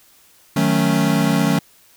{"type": "chord", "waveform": "square", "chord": "D# half-diminished seventh", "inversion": "none", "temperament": "equal", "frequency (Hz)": [155.56, 185, 220, 277.2], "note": ["D#3", "F#3", "A3", "C#4"], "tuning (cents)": [0, 0, 0, 0], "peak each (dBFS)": -21, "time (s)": [0.56, 1.59], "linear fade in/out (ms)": 5, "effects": ["white hiss -52 dBFS RMS until 1.96 s"]}